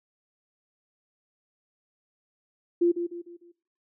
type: tone with echo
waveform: sine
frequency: 345.6 Hz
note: F4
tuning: 18 cents flat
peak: -18 dBFS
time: 2.81-2.92 s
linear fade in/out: 10 ms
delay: 150 ms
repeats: 4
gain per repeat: -8 dB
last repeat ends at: 3.52 s
effects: noise-tail reverb RT60 0.6 s tail -23 dB re dry